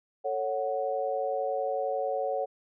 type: chord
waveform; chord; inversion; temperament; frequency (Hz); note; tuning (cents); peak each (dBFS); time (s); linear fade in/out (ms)
sine; F# minor; first; just; 444 / 555 / 740; A4 / C#5 / F#5; +16 / +2 / 0; -34 / -30 / -32; 0.24-2.46; 20
effects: none